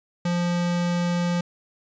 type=tone; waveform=square; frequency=174.61 Hz; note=F3; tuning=in tune; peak=-22 dBFS; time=0.25-1.41 s; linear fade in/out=5 ms; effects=resampled to 16000 Hz